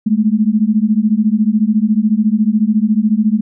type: beating tone pair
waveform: sine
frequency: 207.7 / 221.7 Hz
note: G#3 / A3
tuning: 0 / +13 cents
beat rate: 14 Hz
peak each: -13 dBFS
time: 0.06-3.41 s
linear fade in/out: 10 ms
effects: none